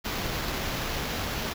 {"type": "noise with sample-and-hold", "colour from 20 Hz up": "pink", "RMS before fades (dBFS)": -31, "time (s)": [0.04, 1.54], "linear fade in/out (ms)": 20, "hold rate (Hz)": 8820, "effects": []}